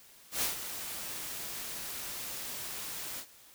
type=noise with ADSR envelope; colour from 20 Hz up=white; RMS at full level=-30 dBFS; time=0.31-3.26 s; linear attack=110 ms; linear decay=130 ms; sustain=-10 dB; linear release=75 ms; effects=white hiss -57 dBFS RMS until 3.54 s